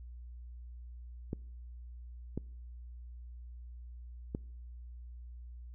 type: clicks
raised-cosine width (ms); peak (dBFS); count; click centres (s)
3; -22; 3; 1.331 / 2.376 / 4.349
effects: noise-tail reverb RT60 0.7 s tail -26 dB re dry + added 60 Hz sine -45 dBFS peak until 5.74 s